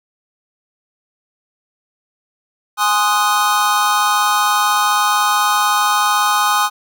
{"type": "chord", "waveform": "square", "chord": "Ab dominant seventh", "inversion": "none", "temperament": "equal", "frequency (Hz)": [830.6, 1046.5, 1244.5, 1480], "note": ["Ab5", "C6", "Eb6", "Gb6"], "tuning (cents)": [0, 0, 0, 0], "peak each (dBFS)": [-19, -20, -17, -23], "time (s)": [2.77, 6.7], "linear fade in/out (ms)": 50, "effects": []}